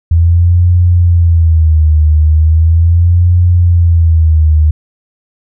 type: tone with vibrato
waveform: sine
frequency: 82.41 Hz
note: E2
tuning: in tune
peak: -4 dBFS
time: 0.11-4.71 s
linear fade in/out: 5 ms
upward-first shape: sine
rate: 0.38 Hz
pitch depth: 120 cents each way
effects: none